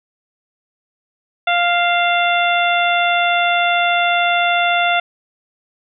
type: harmonic tone with a mistuned harmonic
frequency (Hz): 698.5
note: F5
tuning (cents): 0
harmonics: 1 / 2 / 3 / 4 / 5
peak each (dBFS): -16 / -19 / -21 / -22 / -23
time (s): 1.47-5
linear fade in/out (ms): 5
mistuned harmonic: 4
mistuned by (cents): -37
effects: none